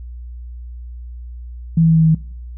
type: tone with pitch steps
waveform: sine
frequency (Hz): 164.4 / 163.36 / 162.32 / 161.3 / 160.27 / 159.26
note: E3 / E3 / E3 / E3 / E3 / D#3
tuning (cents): -4 / -15 / -26 / -37 / -48 / +41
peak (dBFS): -9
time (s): 1.77-2.148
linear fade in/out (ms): 5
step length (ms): 63
effects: noise-tail reverb RT60 0.6 s tail -21 dB re dry + added 60 Hz sine -29 dBFS peak until 2.57 s